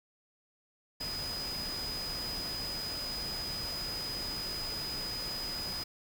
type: tone in noise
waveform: sine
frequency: 4978 Hz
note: D#8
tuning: in tune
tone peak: -36 dBFS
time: 1-5.84 s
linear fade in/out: 10 ms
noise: pink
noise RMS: -42 dBFS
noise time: 1-5.84 s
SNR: +3 dB
effects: none